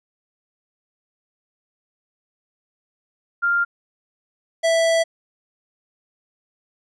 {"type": "tone pair in turn", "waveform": ["sine", "square"], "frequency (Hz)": [1396.9, 659.2], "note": ["F6", "E5"], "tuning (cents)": [0, 0], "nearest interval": "octave + minor second", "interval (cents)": 1300, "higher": "first", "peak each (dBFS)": -16, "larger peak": "neither", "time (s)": [[3.42, 3.65], [4.63, 5.04]], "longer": "second", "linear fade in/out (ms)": 20, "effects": ["resampled to 22050 Hz"]}